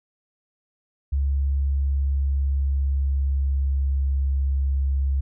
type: tone with pitch glide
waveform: sine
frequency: 69.3 to 68.19 Hz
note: C#2 to C#2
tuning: 0 to -28 cents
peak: -19 dBFS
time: 1.12-5.21 s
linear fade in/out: 10 ms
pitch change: -28 cents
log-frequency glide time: 1.25-4.22 s
effects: none